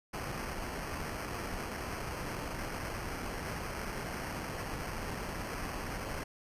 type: noise with sample-and-hold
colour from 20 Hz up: pink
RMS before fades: -39 dBFS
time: 0.13-6.24 s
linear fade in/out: 10 ms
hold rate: 3675 Hz
effects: resampled to 32000 Hz